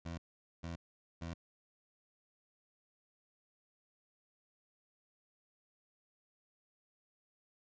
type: tone bursts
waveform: 20% pulse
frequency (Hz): 84.2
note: E2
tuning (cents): +37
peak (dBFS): -36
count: 3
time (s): 0.05-1.34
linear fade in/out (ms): 10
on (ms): 130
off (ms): 450
effects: resampled to 16000 Hz